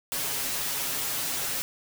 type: noise with comb filter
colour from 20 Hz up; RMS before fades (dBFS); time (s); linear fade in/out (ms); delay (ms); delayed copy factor
white; -30; 0.12-1.62; 0; 7.3; +0.65
effects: none